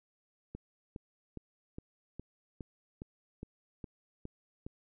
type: click train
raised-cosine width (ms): 3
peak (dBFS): -29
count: 11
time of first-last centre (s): 0.55-4.665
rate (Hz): 2.43
effects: none